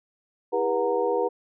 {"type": "tone cluster", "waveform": "sine", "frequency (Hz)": [330, 405.4, 485.1, 734, 926], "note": ["E4", "G#4", "B4", "F#5", "A#5"], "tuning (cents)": [2, -42, -31, -14, -12], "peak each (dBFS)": [-33, -27, -24, -32, -30], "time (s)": [0.52, 1.29], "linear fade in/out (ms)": 20, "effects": []}